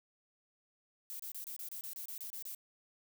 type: noise bursts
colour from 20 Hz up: violet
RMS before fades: -44 dBFS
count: 12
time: 1.1-2.548 s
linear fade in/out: 0 ms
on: 95 ms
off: 28 ms
effects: none